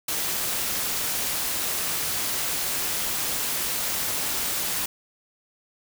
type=noise with amplitude modulation; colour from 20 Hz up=white; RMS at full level=-25 dBFS; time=0.08-4.86 s; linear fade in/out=5 ms; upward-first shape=sine; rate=243 Hz; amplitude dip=45%; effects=none